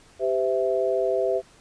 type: chord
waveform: sine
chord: C major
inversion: second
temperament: equal with one note detuned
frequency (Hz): 392 / 511 / 659.3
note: G4 / C5 / E5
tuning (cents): 0 / -41 / 0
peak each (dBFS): -25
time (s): 0.19-1.42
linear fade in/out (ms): 50
effects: pink hiss -54 dBFS RMS until 1.6 s + resampled to 22050 Hz